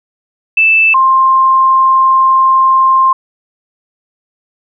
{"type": "tone pair in turn", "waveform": "sine", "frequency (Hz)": [2640, 1055.3], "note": ["E7", "C6"], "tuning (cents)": [2, 14], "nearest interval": "octave + major third", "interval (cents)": 1588, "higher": "first", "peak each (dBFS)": -5, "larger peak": "neither", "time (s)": [[0.57, 0.94], [0.94, 3.13]], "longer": "second", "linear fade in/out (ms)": 5, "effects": []}